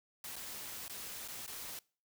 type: noise with dropouts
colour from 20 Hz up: white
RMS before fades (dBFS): -45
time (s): 0.24-1.79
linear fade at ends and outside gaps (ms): 2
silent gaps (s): 0.358-0.363 / 0.881-0.896 / 1.278-1.284 / 1.464-1.477
effects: noise-tail reverb RT60 0.4 s tail -24 dB re dry